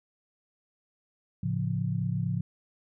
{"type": "chord", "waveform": "sine", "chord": "A augmented", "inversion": "none", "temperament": "equal", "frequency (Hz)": [110, 138.59, 174.61], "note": ["A2", "C#3", "E#3"], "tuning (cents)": [0, 0, 0], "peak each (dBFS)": -31, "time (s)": [1.43, 2.41], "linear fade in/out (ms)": 5, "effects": []}